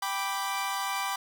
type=chord; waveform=sawtooth; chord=G major; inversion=none; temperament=equal; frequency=784 / 987.8 / 1174.7 Hz; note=G5 / B5 / D6; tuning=0 / 0 / 0 cents; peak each=-30 dBFS; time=0.02-1.16 s; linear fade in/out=5 ms; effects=none